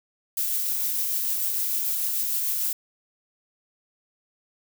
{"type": "noise with tremolo", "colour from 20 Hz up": "violet", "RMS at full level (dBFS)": -25, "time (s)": [0.37, 2.73], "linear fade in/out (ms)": 5, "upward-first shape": "triangle", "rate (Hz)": 6.7, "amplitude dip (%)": 25, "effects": []}